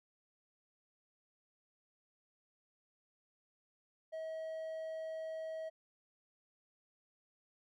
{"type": "tone", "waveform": "triangle", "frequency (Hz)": 640, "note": "D#5", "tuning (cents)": 49, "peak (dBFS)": -38, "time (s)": [4.12, 5.7], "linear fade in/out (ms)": 20, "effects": []}